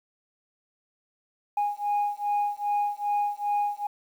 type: beating tone pair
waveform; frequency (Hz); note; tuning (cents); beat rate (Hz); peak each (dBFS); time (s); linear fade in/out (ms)
sine; 822 / 824.5; G#5 / G#5; -18 / -13; 2.5; -26; 1.57-3.87; 5
effects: tanh soft clip ceiling -20 dBFS + 9-bit